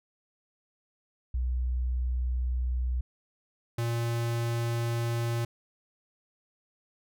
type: tone pair in turn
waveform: sine / square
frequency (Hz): 62.1 / 117.23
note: B1 / A#2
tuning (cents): +10 / +10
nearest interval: major seventh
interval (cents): 1100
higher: second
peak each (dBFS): -26 / -28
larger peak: first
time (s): 1.34-3.01 / 3.78-5.45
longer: neither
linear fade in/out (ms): 5
effects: none